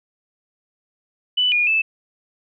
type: tone with pitch steps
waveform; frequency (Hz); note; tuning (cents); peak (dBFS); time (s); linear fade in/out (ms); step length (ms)
sine; 2984 / 2436 / 2628; F#7 / D#7 / E7; +14 / -37 / -6; -15; 1.37-1.82; 10; 150
effects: none